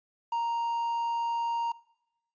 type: tone with quantisation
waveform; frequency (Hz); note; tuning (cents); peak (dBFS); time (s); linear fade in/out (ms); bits
triangle; 932.3; A#5; 0; -25; 0.32-1.72; 5; 9
effects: noise-tail reverb RT60 0.9 s tail -22 dB re dry + resampled to 16000 Hz